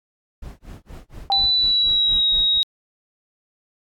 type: noise with tremolo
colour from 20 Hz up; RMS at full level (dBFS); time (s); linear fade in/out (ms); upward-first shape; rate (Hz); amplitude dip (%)
brown; -34; 0.42-2.58; 5; sine; 4.2; 100
type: tone with exponential decay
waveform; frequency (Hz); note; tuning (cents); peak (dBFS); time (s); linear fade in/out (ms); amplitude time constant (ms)
sine; 789; G5; +11; -16; 1.3-1.59; 1; 62
type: tone with pitch glide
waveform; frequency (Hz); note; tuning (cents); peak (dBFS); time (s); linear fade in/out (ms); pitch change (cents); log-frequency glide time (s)
sine; 3980 to 3794; B7 to A#7; +13 to +30; -15; 1.32-2.63; 0; -83; 1.54-2.29
effects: AAC 64 kbps